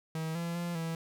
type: tone with pitch steps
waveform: 45% pulse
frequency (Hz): 160.1 / 169.6 / 172.6 / 164.2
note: D#3 / E3 / F3 / E3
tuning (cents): +50 / +50 / -20 / -6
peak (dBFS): -33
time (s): 0.15-0.95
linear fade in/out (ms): 2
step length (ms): 200
effects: none